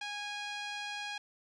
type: tone with low-pass filter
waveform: 5% pulse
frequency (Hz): 824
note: G#5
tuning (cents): -14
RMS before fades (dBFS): -40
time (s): 0.01-1.18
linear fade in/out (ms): 5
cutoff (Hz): 3200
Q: 0.92
effects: none